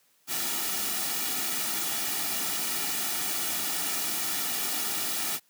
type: noise with comb filter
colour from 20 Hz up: white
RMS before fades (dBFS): -30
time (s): 0.27-5.4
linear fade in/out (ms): 50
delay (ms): 1.9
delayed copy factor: -0.6
effects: white hiss -66 dBFS RMS until 5.49 s + high-pass 150 Hz 12 dB/octave